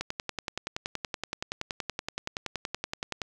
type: click train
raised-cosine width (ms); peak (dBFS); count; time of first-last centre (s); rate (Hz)
0.2; -14; 35; 0.01-3.218; 10.6
effects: none